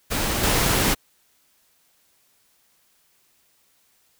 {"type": "noise with level steps", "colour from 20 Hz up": "pink", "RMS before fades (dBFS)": [-24, -20], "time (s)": [0.1, 0.95], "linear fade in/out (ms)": 20, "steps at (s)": 0.43, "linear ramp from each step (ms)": 5, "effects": ["white hiss -63 dBFS RMS until 4.19 s"]}